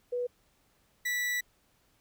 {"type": "tone pair in turn", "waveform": ["sine", "40% pulse"], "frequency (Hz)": [490, 1960], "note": ["B4", "B6"], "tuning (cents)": [-14, -14], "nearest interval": "2 octaves", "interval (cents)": 2400, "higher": "second", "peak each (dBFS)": [-29, -28], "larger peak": "second", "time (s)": [[0.12, 0.27], [1.05, 1.41]], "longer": "second", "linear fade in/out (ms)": 10, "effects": ["pink hiss -69 dBFS RMS until 2 s"]}